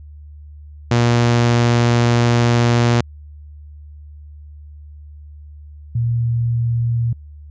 sawtooth / sine tone pair in turn, 119.1 / 117.6 Hz, A#2 / A#2, +38 / +16 cents, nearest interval unison, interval 22 cents, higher first, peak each -8 / -15 dBFS, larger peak first, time 0.91-3.01 / 5.95-7.13 s, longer first, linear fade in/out 5 ms, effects added 74 Hz sine -35 dBFS peak until 7.5 s + resampled to 16000 Hz

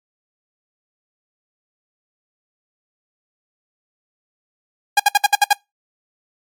sawtooth tone bursts, 816 Hz, G#5, 31 cents flat, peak -5 dBFS, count 7, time 4.97-5.531 s, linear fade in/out 5 ms, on 27 ms, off 62 ms, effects noise-tail reverb RT60 0.2 s tail -25 dB re dry + MP3 64 kbps

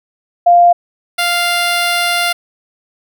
sine / 10% pulse tone pair in turn, 698 / 698 Hz, F5 / F5, -1 / -1 cents, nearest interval unison, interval 0 cents, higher neither, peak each -4 dBFS, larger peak neither, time 0.46-0.73 / 1.18-2.33 s, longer second, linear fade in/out 10 ms, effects none

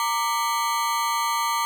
40% pulse ring-modulated tone, 1054 Hz, C6, 12 cents sharp, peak -18 dBFS, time 0-1.65 s, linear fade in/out 0 ms, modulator 126 Hz, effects none

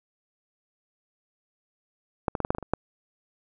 clicks, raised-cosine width 1 ms, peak -9 / -13 / -13 / -12 / -8 / -17 / -17 / -23 / -8 dBFS, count 9, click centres 2.282 / 2.352 / 2.403 / 2.449 / 2.505 / 2.549 / 2.584 / 2.627 / 2.736 s, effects none

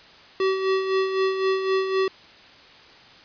square tone with tremolo, 381.9 Hz, G4, 45 cents flat, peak -19 dBFS, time 0.4-2.08 s, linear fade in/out 2 ms, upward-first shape sine, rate 3.9 Hz, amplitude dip 55%, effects white hiss -48 dBFS RMS until 3.24 s + resampled to 11025 Hz

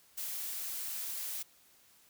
blue noise, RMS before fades -39 dBFS, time 0.17-1.43 s, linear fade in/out 10 ms, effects white hiss -64 dBFS RMS until 2.09 s

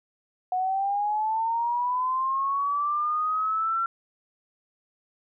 sine linear sweep, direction up, 729 to 1360 Hz, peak -23 dBFS, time 0.52-3.86 s, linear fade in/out 2 ms, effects none

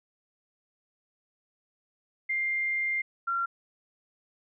sine tone pair in turn, 2100 / 1373.4 Hz, C7 / F6, +6 / -29 cents, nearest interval perfect fifth, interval 735 cents, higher first, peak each -26 dBFS, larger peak neither, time 2.29-3.02 / 3.27-3.46 s, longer first, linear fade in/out 10 ms, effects none

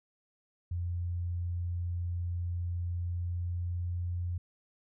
sine tone with pitch glide, 87.31 to 88.02 Hz, F2 to F2, 0 to +14 cents, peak -31 dBFS, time 0.71-4.38 s, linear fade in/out 5 ms, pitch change +14 cents, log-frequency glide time 2.99-4.18 s, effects none

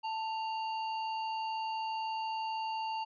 sine tone with sample-and-hold, 886 Hz, A5, 12 cents sharp, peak -33 dBFS, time 0.03-3.05 s, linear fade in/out 20 ms, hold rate 3675 Hz, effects resampled to 11025 Hz

